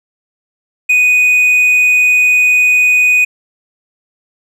triangle tone, 2486 Hz, D#7, 2 cents flat, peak -5 dBFS, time 0.89-3.25 s, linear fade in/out 10 ms, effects none

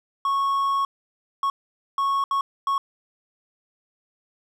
triangle tone bursts at uneven times, 1103 Hz, C#6, 9 cents flat, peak -18 dBFS, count 5, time 0.25-0.85 / 1.43-1.5 / 1.98-2.24 / 2.31-2.41 / 2.67-2.78 s, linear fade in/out 2 ms, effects none

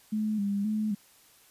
sine tone with vibrato, 207.7 Hz, G#3, in tune, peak -26 dBFS, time 0.12-0.95 s, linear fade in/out 10 ms, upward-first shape square, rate 1.9 Hz, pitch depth 57 cents each way, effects white hiss -59 dBFS RMS until 1.5 s + resampled to 32000 Hz

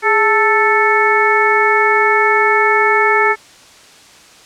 harmonic tone with a mistuned harmonic, 440 Hz, A4, in tune, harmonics 1 / 2 / 3 / 4 / 5, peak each -16 / -16 / -16 / -16 / -16 dBFS, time 0.02-3.36 s, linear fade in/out 50 ms, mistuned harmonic 1, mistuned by -90 cents, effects white hiss -42 dBFS RMS until 4.45 s + low-pass 7000 Hz 12 dB/octave

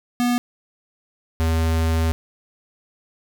square tone pair in turn, 243.4 / 81.23 Hz, B3 / E2, -25 / -25 cents, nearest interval octave + perfect fifth, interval 1900 cents, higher first, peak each -18 dBFS, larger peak neither, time 0.2-0.38 / 1.4-2.12 s, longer second, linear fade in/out 0 ms, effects none

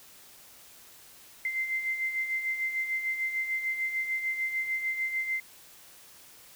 sine beating tone pair, 2075 / 2081.7 Hz, C7 / C7, -15 / -9 cents, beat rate 6.7 Hz, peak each -37 / -29 dBFS, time 1.45-5.4 s, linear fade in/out 2 ms, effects white hiss -53 dBFS RMS until 6.55 s

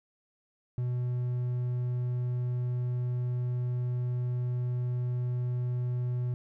triangle tone, 123.47 Hz, B2, in tune, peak -26 dBFS, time 0.78-6.34 s, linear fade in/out 0 ms, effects none

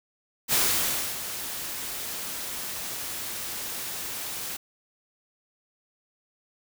white noise with ADSR envelope, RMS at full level -22 dBFS, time 0.48-4.57 s, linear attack 51 ms, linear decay 620 ms, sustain -12 dB, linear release 8 ms, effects none

